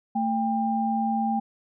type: tone pair together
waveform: sine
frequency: 223.8 / 797 Hz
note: A3 / G5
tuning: +30 / +28 cents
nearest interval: octave + minor seventh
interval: 2198 cents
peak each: -25 / -25 dBFS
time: 0.15-1.4 s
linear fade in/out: 10 ms
effects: none